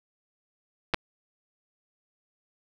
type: clicks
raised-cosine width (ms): 0.3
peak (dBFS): -8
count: 2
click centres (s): 0.938 / 0.944
effects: none